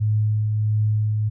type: tone with tremolo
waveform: sine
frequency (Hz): 107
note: A2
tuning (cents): -48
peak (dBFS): -16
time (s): 0-1.3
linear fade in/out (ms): 20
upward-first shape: triangle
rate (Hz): 1.5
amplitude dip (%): 30
effects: none